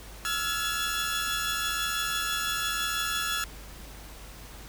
sawtooth tone cluster, 1321 / 1402 / 1694 / 3382 Hz, E6 / F6 / G#6 / G#7, +3 / +6 / +34 / +31 cents, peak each -30 dBFS, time 0.25-3.44 s, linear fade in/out 0 ms, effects added 50 Hz sine -45 dBFS peak until 4.68 s + pink hiss -47 dBFS RMS until 4.68 s

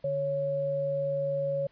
sine tone pair together, 146.83 / 554.4 Hz, D3 / C#5, 0 / 0 cents, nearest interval octave + major seventh, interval 2300 cents, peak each -36 / -27 dBFS, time 0.04-1.67 s, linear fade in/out 5 ms, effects pink hiss -65 dBFS RMS until 1.71 s + resampled to 11025 Hz

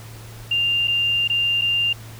sine tone with dropouts, 2794 Hz, F7, in tune, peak -17 dBFS, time 0.51-1.93 s, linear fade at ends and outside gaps 5 ms, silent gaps 0.874-0.879 / 1.277-1.298 / 1.613-1.618 s, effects added 112 Hz sine -37 dBFS peak until 2.19 s + pink hiss -43 dBFS RMS until 2.19 s

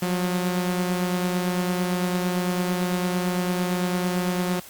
sawtooth beating tone pair, 179.2 / 188.1 Hz, F3 / F#3, +45 / +29 cents, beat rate 8.9 Hz, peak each -19 / -28 dBFS, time 0.02-4.6 s, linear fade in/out 5 ms, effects white hiss -44 dBFS RMS until 4.69 s + Opus 48 kbps

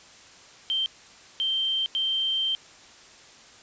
sine tone bursts at uneven times, 3136 Hz, G7, in tune, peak -23 dBFS, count 3, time 0.7-0.86 / 1.4-1.86 / 1.95-2.55 s, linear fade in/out 0 ms, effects white hiss -50 dBFS RMS until 3.62 s + resampled to 16000 Hz

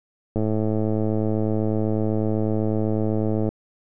click train, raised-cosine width 2 ms, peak -11 dBFS, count 339, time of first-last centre 0.36-3.49 s, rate 108 Hz, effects none

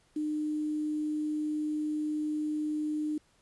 sine tone with quantisation, 303.6 Hz, D#4, 42 cents flat, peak -29 dBFS, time 0.16-3.18 s, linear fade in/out 5 ms, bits 9, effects pink hiss -67 dBFS RMS until 3.41 s + resampled to 24000 Hz

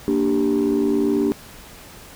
sine chord, G minor, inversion first, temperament equal, 233.1 / 293.7 / 392 Hz, Bb3 / D4 / G4, 0 / 0 / 0 cents, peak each -21 / -18 / -19 dBFS, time 0.08-1.32 s, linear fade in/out 0 ms, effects tanh soft clip ceiling -12 dBFS + pink hiss -42 dBFS RMS until 2.15 s

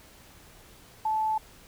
sine tone, 871 Hz, A5, 18 cents flat, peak -24 dBFS, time 1.05-1.38 s, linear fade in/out 5 ms, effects pink hiss -53 dBFS RMS until 1.67 s

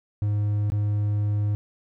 triangle tone with dropouts, 103.83 Hz, G#2, in tune, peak -19 dBFS, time 0.22-1.55 s, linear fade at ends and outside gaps 0 ms, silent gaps 0.701-0.72 s, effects none

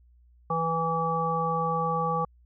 harmonic tone, 164.3 Hz, E3, 5 cents flat, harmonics 1 / 3 / 5 / 7, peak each -31 / -31 / -30 / -28 dBFS, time 0.5-2.25 s, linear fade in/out 5 ms, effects added 60 Hz sine -55 dBFS peak until 2.45 s

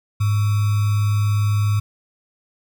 sine tone with sample-and-hold, 103.83 Hz, G#2, in tune, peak -15 dBFS, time 0.2-1.8 s, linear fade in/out 10 ms, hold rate 1225 Hz, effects none

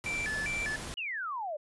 pink noise, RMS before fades -40 dBFS, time 0.04-0.94 s, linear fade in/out 0 ms
triangle tone with vibrato, 2016 Hz, B6, 35 cents sharp, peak -30 dBFS, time 0.06-0.76 s, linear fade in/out 2 ms, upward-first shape square, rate 2.5 Hz, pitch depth 260 cents each way
sine exponential sweep, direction down, 2984 to 570 Hz, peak -33 dBFS, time 0.97-1.57 s, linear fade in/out 10 ms
effects resampled to 24000 Hz

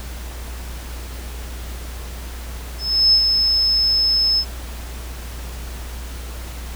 sine tone with ADSR envelope, 5210 Hz, E8, 21 cents flat, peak -9 dBFS, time 2.78-4.45 s, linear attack 350 ms, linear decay 71 ms, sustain -5 dB, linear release 64 ms, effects added 60 Hz sine -29 dBFS peak until 6.75 s + pink hiss -37 dBFS RMS until 6.75 s

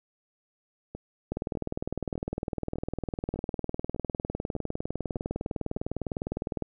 two click trains, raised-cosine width 2 ms, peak -17 / -24 dBFS, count 106 / 9, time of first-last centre 1.32-6.623 / 0.95-5.769 s, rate 19.8 / 1.66 Hz, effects none

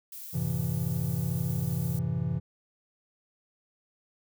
violet noise, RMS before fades -42 dBFS, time 0.12-1.99 s, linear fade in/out 2 ms
triangle chord, F# half-diminished seventh, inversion none, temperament just, 92.5 / 111 / 133.2 / 166.5 Hz, F#2 / A2 / C3 / E3, 0 / +16 / +31 / +18 cents, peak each -34 / -34 / -29 / -29 dBFS, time 0.33-2.4 s, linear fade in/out 20 ms
effects none

